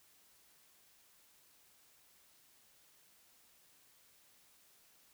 silence, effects white hiss -67 dBFS RMS until 5.13 s

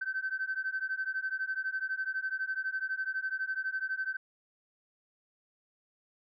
sine beating tone pair, 1533 / 1545 Hz, G6 / G6, -39 / -26 cents, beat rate 12 Hz, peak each -34 / -34 dBFS, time 0.01-4.17 s, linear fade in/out 10 ms, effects tanh soft clip ceiling -25 dBFS

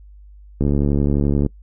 click train, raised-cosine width 3 ms, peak -6 dBFS, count 62, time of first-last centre 0.61-1.463 s, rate 71.5 Hz, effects noise-tail reverb RT60 0.1 s tail -24 dB re dry + added 50 Hz sine -40 dBFS peak until 1.62 s

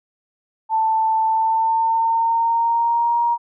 sine tone with pitch glide, 885 to 943.1 Hz, A5 to A#5, +10 to +20 cents, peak -15 dBFS, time 0.69-3.38 s, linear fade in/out 50 ms, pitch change +110 cents, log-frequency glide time 1.25-3.19 s, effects none

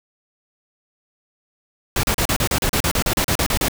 pink noise bursts, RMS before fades -19 dBFS, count 16, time 1.96-3.684 s, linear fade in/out 2 ms, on 74 ms, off 36 ms, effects none

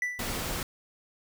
triangle tone with exponential decay, 1976 Hz, B6, in tune, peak -23 dBFS, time 0.02-0.44 s, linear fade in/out 2 ms, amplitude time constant 91 ms
pink noise, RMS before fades -33 dBFS, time 0.19-0.63 s, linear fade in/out 2 ms
effects none

